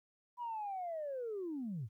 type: linear sweep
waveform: sine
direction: down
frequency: 987.8 to 93.6 Hz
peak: -37 dBFS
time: 0.37-1.89 s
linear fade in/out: 50 ms
effects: tanh soft clip ceiling -34 dBFS + 13-bit